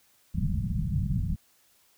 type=low-pass noise; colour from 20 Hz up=white; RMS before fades=-28 dBFS; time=0.34-1.36 s; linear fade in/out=10 ms; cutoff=190 Hz; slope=48 dB/octave; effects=white hiss -64 dBFS RMS until 1.97 s